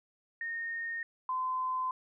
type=tone pair in turn; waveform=sine; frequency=1843 / 1026.9 Hz; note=A#6 / C6; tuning=-20 / -33 cents; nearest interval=minor seventh; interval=1013 cents; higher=first; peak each=-34 / -30 dBFS; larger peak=second; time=0.41-1.03 / 1.29-1.91 s; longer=neither; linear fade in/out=2 ms; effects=none